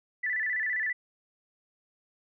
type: tone with vibrato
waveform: sine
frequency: 1864.7 Hz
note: A#6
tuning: in tune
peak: -27 dBFS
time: 0.23-0.93 s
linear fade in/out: 10 ms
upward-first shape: square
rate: 15 Hz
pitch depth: 100 cents each way
effects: none